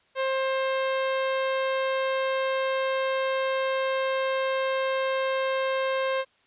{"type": "tone", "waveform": "sawtooth", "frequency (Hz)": 530, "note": "C5", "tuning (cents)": 22, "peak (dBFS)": -20, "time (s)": [0.15, 6.25], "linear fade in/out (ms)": 50, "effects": ["white hiss -64 dBFS RMS until 6.46 s", "resampled to 8000 Hz"]}